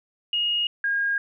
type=tone pair in turn; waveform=sine; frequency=2867 / 1625.1 Hz; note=F7 / G#6; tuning=+45 / -38 cents; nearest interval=minor seventh; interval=983 cents; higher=first; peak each=-21 dBFS; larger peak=neither; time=0.33-0.67 / 0.84-1.18 s; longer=neither; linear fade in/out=2 ms; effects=none